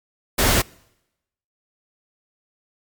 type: noise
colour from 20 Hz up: pink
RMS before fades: -17 dBFS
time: 0.38-0.62 s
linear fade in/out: 10 ms
effects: noise-tail reverb RT60 0.9 s tail -26 dB re dry + MP3 96 kbps